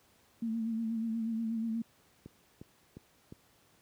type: tone with vibrato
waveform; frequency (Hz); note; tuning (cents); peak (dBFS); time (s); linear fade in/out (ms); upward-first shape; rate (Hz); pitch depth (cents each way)
sine; 225.8; A3; +45; -31; 0.42-1.82; 5; sine; 8.3; 41
type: click train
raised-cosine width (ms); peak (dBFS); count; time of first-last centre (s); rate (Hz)
3; -32; 4; 2.26-3.324; 2.82
effects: pink hiss -66 dBFS RMS until 3.81 s + high-pass 80 Hz 12 dB/octave